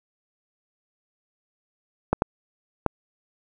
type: clicks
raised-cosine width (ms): 1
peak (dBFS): -5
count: 3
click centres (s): 2.13 / 2.221 / 2.863
effects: none